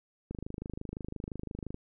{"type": "click train", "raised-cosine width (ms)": 3, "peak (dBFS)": -25, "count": 38, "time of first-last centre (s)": [0.31, 1.744], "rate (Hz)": 25.8, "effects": []}